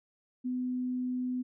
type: tone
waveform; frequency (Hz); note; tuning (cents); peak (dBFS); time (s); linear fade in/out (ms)
sine; 251.5; B3; +32; -30; 0.44-1.43; 20
effects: none